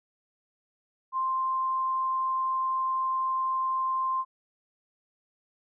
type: tone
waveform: sine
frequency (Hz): 1048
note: C6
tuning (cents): +2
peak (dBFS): -25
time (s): 1.12-4.25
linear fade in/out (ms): 50
effects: none